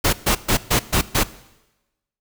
pink noise bursts, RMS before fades -17 dBFS, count 6, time 0.04-1.236 s, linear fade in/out 10 ms, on 91 ms, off 130 ms, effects noise-tail reverb RT60 1.0 s tail -18 dB re dry

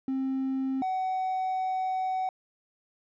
triangle tone pair in turn, 265.5 / 750.9 Hz, C4 / F#5, +25 / +25 cents, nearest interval octave + tritone, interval 1800 cents, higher second, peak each -24 dBFS, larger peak neither, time 0.08-0.82 / 0.82-2.29 s, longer second, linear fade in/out 2 ms, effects tanh soft clip ceiling -21 dBFS + resampled to 16000 Hz

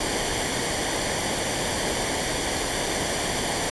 pink noise with comb filter, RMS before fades -26 dBFS, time 0-3.7 s, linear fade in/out 5 ms, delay 0.76 ms, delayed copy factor -0.6, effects resampled to 24000 Hz

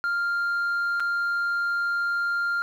sine tone with dropouts, 1396.9 Hz, F6, in tune, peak -20 dBFS, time 0.04-2.62 s, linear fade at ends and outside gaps 0 ms, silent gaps 0.998-1.003 s, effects tanh soft clip ceiling -22 dBFS + 9-bit

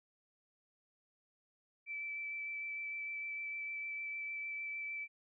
sine tone with vibrato, 2320 Hz, D7, 22 cents flat, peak -39 dBFS, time 1.86-5.08 s, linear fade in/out 50 ms, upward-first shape sine, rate 6.6 Hz, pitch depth 11 cents each way, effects none

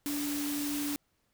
sine tone in noise, 289.9 Hz, D4, 22 cents flat, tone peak -32 dBFS, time 0.06-0.96 s, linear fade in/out 0 ms, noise white, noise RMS -38 dBFS, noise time 0.06-0.96 s, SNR +3 dB, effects pink hiss -75 dBFS RMS until 1.33 s

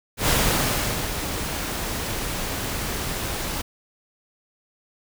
pink noise with ADSR envelope, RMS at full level -19 dBFS, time 0.17-3.62 s, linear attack 110 ms, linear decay 790 ms, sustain -9 dB, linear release 9 ms, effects none

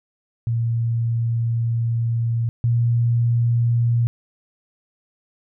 sine tone pair in turn, 116.1 / 118.06 Hz, A#2 / A#2, -7 / +22 cents, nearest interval unison, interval 29 cents, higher second, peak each -18 / -15 dBFS, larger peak second, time 0.47-2.49 / 2.64-4.07 s, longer first, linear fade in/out 0 ms, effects none

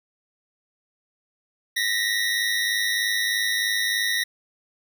25% pulse tone pair together, 1851.8 / 1955 Hz, A#6 / B6, -12 / -18 cents, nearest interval minor second, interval 94 cents, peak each -21 dBFS, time 1.76-4.24 s, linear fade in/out 10 ms, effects none

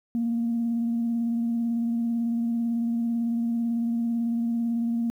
sine tone with vibrato, 233.1 Hz, A#3, in tune, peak -22 dBFS, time 0.15-5.1 s, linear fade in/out 0 ms, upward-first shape sine, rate 18 Hz, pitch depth 22 cents each way, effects tanh soft clip ceiling -19 dBFS + 10-bit

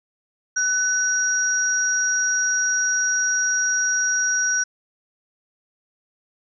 sine tone pair together, 1500 / 5726 Hz, F#6 / F8, +23 / +42 cents, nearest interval octave + major seventh, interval 2319 cents, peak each -21 dBFS, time 0.56-4.64 s, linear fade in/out 10 ms, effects none

